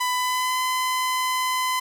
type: tone with pitch glide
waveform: sawtooth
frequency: 999 to 1018.2 Hz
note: B5 to C6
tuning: +20 to -47 cents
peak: -18 dBFS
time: 0-1.8 s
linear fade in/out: 10 ms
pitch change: +33 cents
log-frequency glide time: 0.15-0.61 s
effects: none